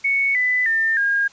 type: tone with pitch steps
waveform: sine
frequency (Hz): 2217 / 1998.1 / 1800.8 / 1622.9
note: C#7 / B6 / A6 / G#6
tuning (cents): 0 / +20 / +40 / -40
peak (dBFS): -16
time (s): 0.04-1.28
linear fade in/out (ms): 10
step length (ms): 310
effects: white hiss -49 dBFS RMS until 1.32 s + resampled to 16000 Hz